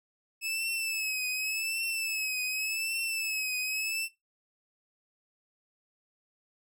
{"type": "tone with vibrato", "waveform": "sawtooth", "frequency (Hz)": 2600, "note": "E7", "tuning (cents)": -24, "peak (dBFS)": -27, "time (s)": [0.41, 4.09], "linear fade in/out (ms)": 50, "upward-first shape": "triangle", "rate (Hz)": 0.87, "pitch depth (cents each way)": 73, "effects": ["noise-tail reverb RT60 0.2 s tail -21 dB re dry"]}